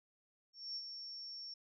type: tone with ADSR envelope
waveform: sine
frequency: 5470 Hz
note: F8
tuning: 37 cents flat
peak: -39 dBFS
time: 0.53-1.54 s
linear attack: 230 ms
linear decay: 53 ms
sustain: -6 dB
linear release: 5 ms
effects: none